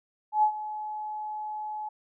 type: tone with ADSR envelope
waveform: sine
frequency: 852 Hz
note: G#5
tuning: 44 cents sharp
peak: -17 dBFS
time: 0.32-1.89 s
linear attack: 110 ms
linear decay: 84 ms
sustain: -15 dB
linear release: 8 ms
effects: none